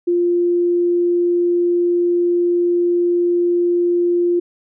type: tone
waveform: sine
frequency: 349.2 Hz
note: F4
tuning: in tune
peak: -13 dBFS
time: 0.07-4.4 s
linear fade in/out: 10 ms
effects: none